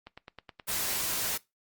click train, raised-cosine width 0.3 ms, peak -27 dBFS, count 9, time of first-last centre 0.07-0.915 s, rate 9.47 Hz
white noise, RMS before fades -31 dBFS, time 0.67-1.38 s, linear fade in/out 20 ms
effects noise-tail reverb RT60 0.2 s tail -20 dB re dry + Opus 32 kbps

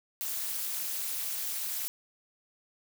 blue noise with amplitude modulation, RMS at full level -30 dBFS, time 0.21-1.88 s, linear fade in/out 0 ms, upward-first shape sine, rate 260 Hz, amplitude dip 100%, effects none

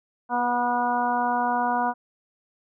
harmonic tone with a mistuned harmonic, 243.1 Hz, B3, 27 cents flat, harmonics 1 / 2 / 3 / 4 / 5 / 6, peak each -30 / -35 / -25 / -25 / -33 / -32 dBFS, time 0.29-1.94 s, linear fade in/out 50 ms, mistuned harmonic 2, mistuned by +15 cents, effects none

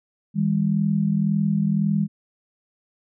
sine tone pair together, 160.1 / 202 Hz, D#3 / G#3, +50 / -48 cents, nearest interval major third, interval 402 cents, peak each -22 / -20 dBFS, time 0.34-2.08 s, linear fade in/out 50 ms, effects none

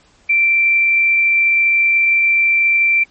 sine tone with frequency modulation, 2349 Hz, D7, in tune, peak -10 dBFS, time 0.29-3.04 s, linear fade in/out 10 ms, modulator 39.1 Hz, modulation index 0.32, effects pink hiss -52 dBFS RMS until 3.1 s + MP3 32 kbps

